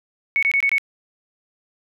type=tone bursts; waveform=sine; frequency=2217 Hz; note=C#7; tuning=in tune; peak=-15 dBFS; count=5; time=0.36-0.782 s; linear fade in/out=0 ms; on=66 ms; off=23 ms; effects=none